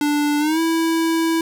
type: tone with pitch glide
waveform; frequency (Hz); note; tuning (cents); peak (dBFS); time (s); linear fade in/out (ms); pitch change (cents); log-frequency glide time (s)
square; 293.7 to 327.8; D4 to E4; 0 to -10; -17; 0.01-1.41; 2; +190; 0.39-0.6
effects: none